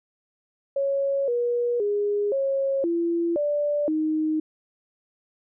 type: tone with pitch steps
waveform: sine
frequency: 553 / 480.6 / 411.1 / 545 / 339 / 586 / 311.5 Hz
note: C#5 / B4 / G#4 / C#5 / E4 / D5 / D#4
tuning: -4 / -47 / -18 / -29 / +49 / -4 / +2 cents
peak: -21 dBFS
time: 0.76-4.4 s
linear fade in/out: 5 ms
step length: 520 ms
effects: none